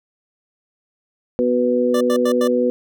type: harmonic tone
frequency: 123.47 Hz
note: B2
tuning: in tune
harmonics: 2 / 3 / 4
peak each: -19 / -22 / -17 dBFS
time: 1.39-2.7 s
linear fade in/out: 0 ms
type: tone bursts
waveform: 25% pulse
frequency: 587.3 Hz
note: D5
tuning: in tune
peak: -18 dBFS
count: 4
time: 1.94-2.477 s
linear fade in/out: 5 ms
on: 69 ms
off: 87 ms
effects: none